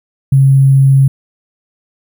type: tone with sample-and-hold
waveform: sine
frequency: 135.7 Hz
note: C#3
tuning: 36 cents flat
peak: -4 dBFS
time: 0.32-1.08 s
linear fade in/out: 5 ms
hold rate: 11025 Hz
effects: none